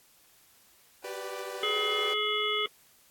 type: chord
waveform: sawtooth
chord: G major seventh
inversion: third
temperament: equal with one note detuned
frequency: 378.4 / 392 / 493.9 / 587.3 Hz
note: F#4 / G4 / B4 / D5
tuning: +39 / 0 / 0 / 0 cents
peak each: -40 / -38 / -36 / -38 dBFS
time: 1.04-2.14 s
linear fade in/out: 5 ms
type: harmonic tone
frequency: 423.4 Hz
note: G#4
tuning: 33 cents sharp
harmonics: 1 / 3 / 5 / 7 / 8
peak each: -33 / -33 / -33 / -33 / -33 dBFS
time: 1.63-2.66 s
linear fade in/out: 2 ms
effects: white hiss -61 dBFS RMS until 3.1 s + AAC 64 kbps